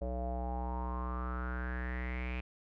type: tone with low-pass filter sweep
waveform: square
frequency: 62.1 Hz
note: B1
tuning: 10 cents sharp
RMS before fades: -37 dBFS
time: 0.01-2.41 s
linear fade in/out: 10 ms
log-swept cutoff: 590 to 2500 Hz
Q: 7.5
effects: none